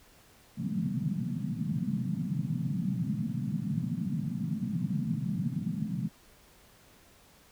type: band-pass noise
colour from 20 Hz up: pink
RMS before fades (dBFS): -32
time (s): 0.57-6.09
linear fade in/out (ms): 20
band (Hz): 130 to 230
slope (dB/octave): 48
effects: pink hiss -59 dBFS RMS until 7.51 s